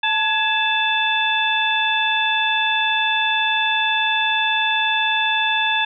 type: harmonic tone with a mistuned harmonic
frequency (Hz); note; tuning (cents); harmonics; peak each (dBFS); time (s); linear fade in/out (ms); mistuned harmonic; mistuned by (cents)
878; A5; -4; 1 / 2 / 3 / 4; -22 / -22 / -22 / -22; 0.03-5.85; 5; 2; -79
effects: none